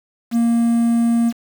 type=tone with quantisation; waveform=triangle; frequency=233.2 Hz; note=A#3; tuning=1 cent sharp; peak=-11 dBFS; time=0.31-1.33 s; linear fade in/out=50 ms; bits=6; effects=none